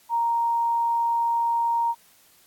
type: tone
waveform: sine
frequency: 932.3 Hz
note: A#5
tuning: in tune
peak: -20 dBFS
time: 0.09-1.95 s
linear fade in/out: 50 ms
effects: white hiss -57 dBFS RMS until 2.46 s + AAC 64 kbps